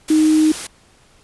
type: tone in noise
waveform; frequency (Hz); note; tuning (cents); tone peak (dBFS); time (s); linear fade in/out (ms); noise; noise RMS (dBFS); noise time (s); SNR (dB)
sine; 311.1; D#4; 0; -10; 0.1-0.52; 5; white; -28; 0.08-0.67; +15
effects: pink hiss -52 dBFS RMS until 1.23 s + resampled to 24000 Hz